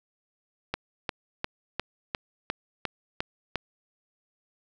click train, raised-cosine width 0.3 ms, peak -12 dBFS, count 9, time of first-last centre 0.74-3.557 s, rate 2.84 Hz, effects none

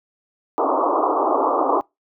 white band-pass noise, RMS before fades -19 dBFS, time 0.58-1.81 s, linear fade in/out 0 ms, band 270 to 1200 Hz, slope 96 dB/octave, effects noise-tail reverb RT60 0.2 s tail -25 dB re dry

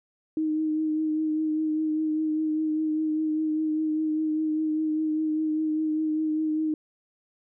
sine tone with vibrato, 311.2 Hz, D#4, in tune, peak -23 dBFS, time 0.37-6.74 s, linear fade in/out 2 ms, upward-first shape triangle, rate 5 Hz, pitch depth 25 cents each way, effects none

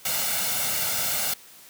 white noise with comb filter, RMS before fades -26 dBFS, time 0.05-1.34 s, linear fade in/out 5 ms, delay 1.4 ms, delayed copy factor +0.65, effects white hiss -49 dBFS RMS until 1.69 s + high-pass 100 Hz 12 dB/octave

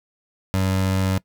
25% pulse tone, 94.8 Hz, F#2, 43 cents sharp, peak -15 dBFS, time 0.54-1.18 s, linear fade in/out 0 ms, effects noise-tail reverb RT60 0.1 s tail -21 dB re dry

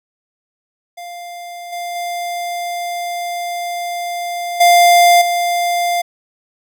square tone with level steps, 698.5 Hz, F5, in tune, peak -29 / -23 / -21 / -7 / -15 dBFS, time 0.97-6.02 s, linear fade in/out 10 ms, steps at 1.72 / 1.95 / 4.6 / 5.21 s, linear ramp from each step 10 ms, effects none

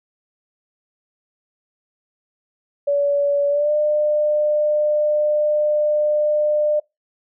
sine tone with pitch glide, 571 to 600.4 Hz, D5 to D5, -49 to +38 cents, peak -15 dBFS, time 2.87-6.8 s, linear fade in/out 10 ms, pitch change +87 cents, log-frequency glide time 3.49-3.72 s, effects noise-tail reverb RT60 0.2 s tail -24 dB re dry

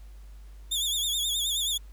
sawtooth tone with vibrato, 3491 Hz, A7, 14 cents flat, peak -23 dBFS, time 0.71-1.78 s, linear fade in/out 10 ms, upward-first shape sine, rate 9.4 Hz, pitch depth 94 cents each way, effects added 50 Hz sine -43 dBFS peak until 1.92 s + pink hiss -62 dBFS RMS until 1.92 s

